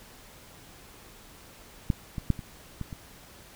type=clicks; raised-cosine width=5 ms; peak=-11 / -20 / -10 / -25 / -21 / -25 dBFS; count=6; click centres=1.902 / 2.182 / 2.303 / 2.392 / 2.813 / 2.928 s; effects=pink hiss -51 dBFS RMS until 3.55 s